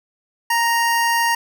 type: tone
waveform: 25% pulse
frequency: 932.3 Hz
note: A#5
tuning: in tune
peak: -12 dBFS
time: 0.5-1.35 s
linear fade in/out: 5 ms
effects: none